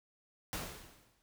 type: noise with exponential decay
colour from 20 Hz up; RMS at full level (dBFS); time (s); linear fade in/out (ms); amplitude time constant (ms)
pink; -37; 0.53-1.22; 0; 150
effects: none